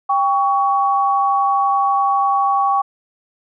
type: tone pair together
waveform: sine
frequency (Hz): 793.4 / 1122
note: G5 / C#6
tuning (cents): +21 / +21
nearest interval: tritone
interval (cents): 600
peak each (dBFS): -16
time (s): 0.09-2.82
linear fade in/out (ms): 10
effects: none